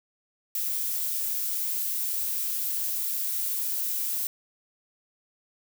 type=noise; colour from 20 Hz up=violet; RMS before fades=-29 dBFS; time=0.55-4.27 s; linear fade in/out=2 ms; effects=none